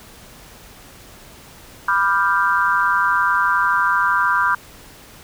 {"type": "chord", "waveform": "sine", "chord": "G dominant seventh", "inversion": "first", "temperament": "equal with one note detuned", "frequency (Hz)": [987.8, 1184.9, 1396.9, 1568], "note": ["B5", "D6", "F6", "G6"], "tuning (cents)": [0, 15, 0, 0], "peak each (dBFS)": -20, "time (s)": [1.88, 4.55], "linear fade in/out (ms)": 5, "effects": ["pink hiss -43 dBFS RMS until 5.23 s"]}